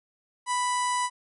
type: harmonic tone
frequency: 989 Hz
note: B5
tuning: 2 cents sharp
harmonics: 1 / 2 / 3 / 4 / 5 / 6 / 7 / 8 / 9 / 10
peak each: -25 / -34 / -40 / -41 / -43 / -42 / -44 / -40 / -39 / -42 dBFS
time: 0.46-1.1 s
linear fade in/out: 50 ms
effects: none